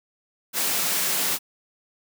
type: high-pass noise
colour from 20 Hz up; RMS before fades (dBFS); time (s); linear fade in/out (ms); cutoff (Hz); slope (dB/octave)
white; -24; 0.53-1.39; 50; 140; 48
effects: none